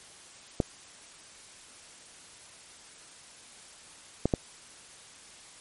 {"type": "clicks", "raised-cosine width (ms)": 2, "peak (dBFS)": -10, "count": 3, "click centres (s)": [0.602, 4.256, 4.338], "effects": ["white hiss -51 dBFS RMS until 5.6 s", "MP3 48 kbps"]}